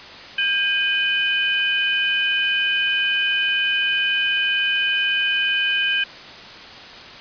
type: tone cluster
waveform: sine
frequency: 1602 / 2484 / 3018 Hz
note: G6 / D#7 / F#7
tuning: +37 / -3 / +34 cents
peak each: -22 dBFS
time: 0.38-6.04 s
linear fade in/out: 5 ms
effects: white hiss -38 dBFS RMS until 7.2 s + resampled to 11025 Hz